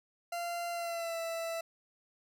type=tone with pitch glide; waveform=40% pulse; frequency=690 to 662.3 Hz; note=F5 to E5; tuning=-21 to +8 cents; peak=-34 dBFS; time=0.32-1.61 s; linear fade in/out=5 ms; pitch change=-71 cents; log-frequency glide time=0.71-1.19 s; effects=none